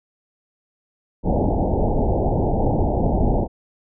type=low-pass noise; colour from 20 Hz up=pink; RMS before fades=-19 dBFS; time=1.23-3.48 s; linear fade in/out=50 ms; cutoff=870 Hz; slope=96 dB/octave; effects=none